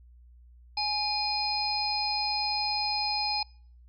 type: harmonic tone with a mistuned harmonic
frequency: 839 Hz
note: G#5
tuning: 17 cents sharp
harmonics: 1 / 3 / 5 / 6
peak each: -31 / -36 / -32 / -31 dBFS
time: 0.77-3.43 s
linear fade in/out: 5 ms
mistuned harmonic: 3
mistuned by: -49 cents
effects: noise-tail reverb RT60 0.5 s tail -25 dB re dry + added 60 Hz sine -51 dBFS peak until 3.88 s